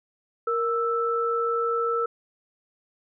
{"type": "tone pair together", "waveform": "sine", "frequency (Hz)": [466.2, 1321.1], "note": ["A#4", "E6"], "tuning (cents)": [0, 3], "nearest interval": "octave + tritone", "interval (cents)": 1803, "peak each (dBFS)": -25, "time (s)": [0.47, 2.06], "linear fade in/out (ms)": 5, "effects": []}